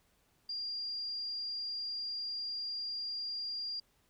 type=tone; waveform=sine; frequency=4790 Hz; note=D8; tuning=33 cents sharp; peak=-36 dBFS; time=0.49-3.8 s; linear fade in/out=5 ms; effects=pink hiss -72 dBFS RMS until 4.09 s